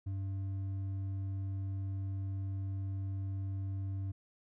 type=tone with hard clipping; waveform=sine; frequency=97 Hz; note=G2; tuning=18 cents flat; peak=-36 dBFS; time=0.06-4.12 s; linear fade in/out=10 ms; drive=4 dB; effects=none